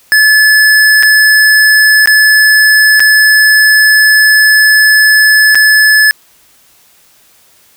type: tone with dropouts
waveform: square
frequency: 1725 Hz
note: A6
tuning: 35 cents flat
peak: -4 dBFS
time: 0.12-6.11 s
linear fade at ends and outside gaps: 0 ms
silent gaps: 1.026-1.032 / 2.058-2.074 / 2.996-3.003 / 5.547-5.554 s
effects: white hiss -46 dBFS RMS until 7.76 s